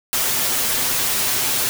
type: noise with comb filter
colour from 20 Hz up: white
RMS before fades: -20 dBFS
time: 0.13-1.69 s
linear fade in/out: 0 ms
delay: 7.9 ms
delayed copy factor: +0.7
effects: none